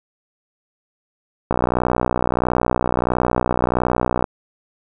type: click train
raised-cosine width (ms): 1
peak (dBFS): -3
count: 169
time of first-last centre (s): 1.51-4.242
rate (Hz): 61.5
effects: none